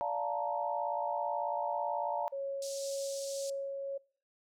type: chord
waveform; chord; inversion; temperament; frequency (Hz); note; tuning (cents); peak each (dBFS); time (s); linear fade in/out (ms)
sine; Bb major seventh; first; just; 582.7 / 699.2 / 874.1 / 932.3; D5 / F5 / A5 / Bb5; -14 / +2 / -12 / 0; -37; 0.01-2.28; 0
type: tone with tremolo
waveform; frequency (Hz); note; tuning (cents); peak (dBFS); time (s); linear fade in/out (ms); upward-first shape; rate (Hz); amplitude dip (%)
sine; 551; C#5; -11; -34; 2.32-3.98; 10; sine; 1.9; 25
type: band-pass noise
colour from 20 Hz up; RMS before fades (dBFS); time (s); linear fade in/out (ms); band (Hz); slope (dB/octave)
white; -45; 2.62-3.5; 2; 4500 to 7900; 24
effects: noise-tail reverb RT60 0.5 s tail -24 dB re dry